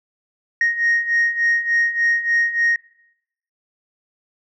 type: beating tone pair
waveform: sine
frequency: 1864.7 / 1868.1 Hz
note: A#6 / A#6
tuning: 0 / +3 cents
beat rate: 3.4 Hz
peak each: -20 / -16 dBFS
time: 0.61-2.76 s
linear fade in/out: 2 ms
effects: noise-tail reverb RT60 0.8 s tail -22 dB re dry + tanh soft clip ceiling -11 dBFS